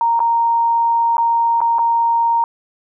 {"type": "tone with dropouts", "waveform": "sine", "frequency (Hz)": 929, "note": "A#5", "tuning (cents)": -6, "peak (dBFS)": -12, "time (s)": [0.01, 2.44], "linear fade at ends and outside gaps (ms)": 1, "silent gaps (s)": [[0.193, 0.202], [1.169, 1.181], [1.605, 1.615], [1.785, 1.791]], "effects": []}